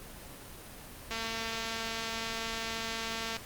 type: click train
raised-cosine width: 0.2 ms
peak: -19 dBFS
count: 511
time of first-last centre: 1.11-3.367 s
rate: 226 Hz
effects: pink hiss -47 dBFS RMS until 3.45 s + Opus 24 kbps